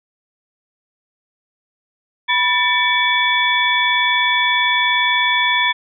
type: tone cluster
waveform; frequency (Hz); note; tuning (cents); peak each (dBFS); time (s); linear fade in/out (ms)
sine; 982 / 1779 / 2275 / 3438; B5 / A6 / C#7 / A7; -10 / +19 / +44 / -41; -19; 2.28-5.73; 20
effects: none